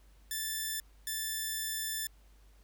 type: tone pair in turn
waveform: 5% pulse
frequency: 1760 / 1760 Hz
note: A6 / A6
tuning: 0 / 0 cents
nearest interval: unison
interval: 0 cents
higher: neither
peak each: -23 dBFS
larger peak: neither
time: 0.31-0.8 / 1.07-2.07 s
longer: second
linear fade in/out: 2 ms
effects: added 50 Hz sine -57 dBFS peak until 2.63 s + pink hiss -68 dBFS RMS until 2.63 s